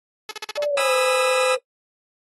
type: tone bursts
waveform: 5% pulse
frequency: 429.3 Hz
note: A4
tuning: 43 cents flat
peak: -17 dBFS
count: 6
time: 0.29-0.642 s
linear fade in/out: 2 ms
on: 22 ms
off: 44 ms
type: tone with pitch glide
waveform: sine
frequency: 587.3 to 514.2 Hz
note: D5 to C5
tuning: 0 to -30 cents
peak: -20 dBFS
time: 0.57-1.57 s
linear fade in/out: 10 ms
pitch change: -230 cents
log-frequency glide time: 0.68-0.91 s
type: chord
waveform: 20% pulse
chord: E major seventh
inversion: first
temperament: just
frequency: 824.1 / 988.9 / 1236.1 / 1318.5 Hz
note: G#5 / B5 / D#6 / E6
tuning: -14 / +2 / -12 / 0 cents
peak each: -25 / -26 / -22 / -21 dBFS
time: 0.77-1.55 s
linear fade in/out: 5 ms
effects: noise-tail reverb RT60 0.1 s tail -17 dB re dry + AAC 32 kbps